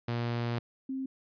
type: tone pair in turn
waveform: sawtooth / sine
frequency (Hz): 118.6 / 265.2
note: A#2 / C4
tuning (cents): +30 / +23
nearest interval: octave + major second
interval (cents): 1393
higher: second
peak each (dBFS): -26 / -32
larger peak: first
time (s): 0.08-0.59 / 0.89-1.06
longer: first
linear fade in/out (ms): 5
effects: resampled to 11025 Hz